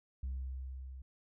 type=tone with level ramp; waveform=sine; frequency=65.41 Hz; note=C2; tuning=in tune; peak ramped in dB=-33 to -45 dBFS; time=0.23-1.02 s; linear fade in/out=5 ms; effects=tanh soft clip ceiling -34 dBFS

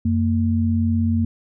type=tone pair together; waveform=sine; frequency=90.92 / 229.1 Hz; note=F#2 / A#3; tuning=-30 / -30 cents; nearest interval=octave + major third; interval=1600 cents; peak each=-19 dBFS; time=0.05-1.25 s; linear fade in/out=5 ms; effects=none

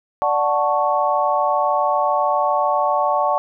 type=chord; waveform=sine; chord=D major seventh; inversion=none; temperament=equal; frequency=587.3 / 740 / 880 / 1108.7 Hz; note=D5 / F#5 / A5 / C#6; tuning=0 / 0 / 0 / 0 cents; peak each=-21 dBFS; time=0.22-3.38 s; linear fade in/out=0 ms; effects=none

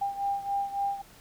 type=beating tone pair; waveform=sine; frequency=797 / 800.6 Hz; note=G5 / G5; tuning=+28 / +36 cents; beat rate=3.6 Hz; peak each=-29 / -33 dBFS; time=0.01-1.02 s; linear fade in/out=10 ms; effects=pink hiss -54 dBFS RMS until 1.2 s

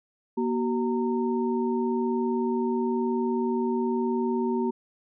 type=tone cluster; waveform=sine; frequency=238.7 / 377.7 / 919 Hz; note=A#3 / F#4 / A#5; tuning=+41 / +36 / -25 cents; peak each=-26 / -27 / -33 dBFS; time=0.37-4.71 s; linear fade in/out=10 ms; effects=none

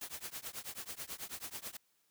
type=noise with tremolo; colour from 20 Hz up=white; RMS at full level=-41 dBFS; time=0.01-1.77 s; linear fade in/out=5 ms; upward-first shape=triangle; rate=9.2 Hz; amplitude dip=100%; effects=white hiss -75 dBFS RMS until 2.1 s

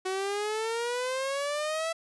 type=exponential sweep; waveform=sawtooth; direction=up; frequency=371.7 to 664 Hz; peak=-25 dBFS; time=0.05-1.93 s; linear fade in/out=10 ms; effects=resampled to 24000 Hz

